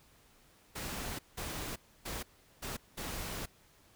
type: noise bursts at uneven times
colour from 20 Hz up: pink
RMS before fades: -40 dBFS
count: 5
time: 0.75-1.19 / 1.37-1.76 / 2.05-2.23 / 2.62-2.77 / 2.97-3.46 s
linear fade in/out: 10 ms
effects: pink hiss -64 dBFS RMS until 3.95 s